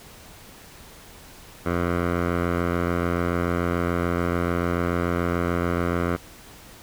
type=tone with low-pass filter; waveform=10% pulse; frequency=86.9 Hz; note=F2; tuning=8 cents flat; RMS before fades=-24 dBFS; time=1.65-6.17 s; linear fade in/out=20 ms; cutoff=1600 Hz; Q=1.7; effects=pink hiss -46 dBFS RMS until 6.82 s